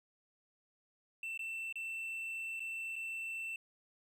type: tone with dropouts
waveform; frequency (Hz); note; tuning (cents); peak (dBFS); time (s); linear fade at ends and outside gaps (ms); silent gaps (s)
triangle; 2678; E7; +27; -37; 1.23-3.56; 2; 1.376-1.392 / 1.726-1.756 / 2.596-2.603 / 2.957-2.962
effects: none